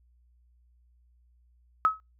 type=tone with exponential decay; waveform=sine; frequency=1283 Hz; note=E6; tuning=47 cents flat; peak=-15 dBFS; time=1.85-2 s; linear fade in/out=0 ms; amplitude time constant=32 ms; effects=noise-tail reverb RT60 0.2 s tail -22 dB re dry + added 60 Hz sine -60 dBFS peak until 2.19 s